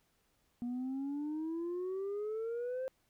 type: exponential sweep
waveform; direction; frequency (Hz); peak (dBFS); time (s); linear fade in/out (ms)
sine; up; 238.2 to 528; -33; 0.62-2.88; 0
effects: tanh soft clip ceiling -34 dBFS + pink hiss -75 dBFS RMS until 3.09 s